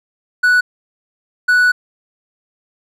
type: tone bursts at uneven times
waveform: triangle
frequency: 1478 Hz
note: F#6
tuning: 2 cents flat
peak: -7 dBFS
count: 2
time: 0.43-0.61 / 1.48-1.72 s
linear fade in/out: 10 ms
effects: none